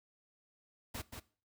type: noise with echo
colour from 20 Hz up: pink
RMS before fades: -42 dBFS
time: 0.94-1.02 s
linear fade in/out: 10 ms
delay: 180 ms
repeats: 1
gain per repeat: -5 dB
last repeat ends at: 1.2 s
effects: noise-tail reverb RT60 0.4 s tail -19 dB re dry